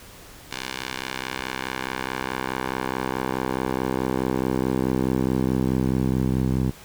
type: tone with band-pass filter sweep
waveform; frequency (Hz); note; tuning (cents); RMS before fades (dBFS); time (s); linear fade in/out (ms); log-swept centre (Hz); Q
10% pulse; 64.7; C2; -19; -25; 0.51-6.71; 5; 3600 to 130; 0.72
effects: pink hiss -45 dBFS RMS until 6.84 s